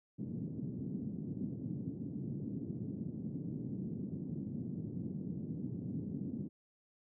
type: band-pass noise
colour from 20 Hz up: pink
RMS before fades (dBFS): -41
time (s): 0.18-6.49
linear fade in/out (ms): 20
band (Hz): 130 to 280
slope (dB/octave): 24
effects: none